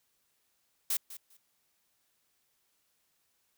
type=noise with echo; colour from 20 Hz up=blue; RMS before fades=-30 dBFS; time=0.9-0.97 s; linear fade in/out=5 ms; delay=200 ms; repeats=2; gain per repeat=-15 dB; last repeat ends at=1.37 s; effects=white hiss -75 dBFS RMS until 3.57 s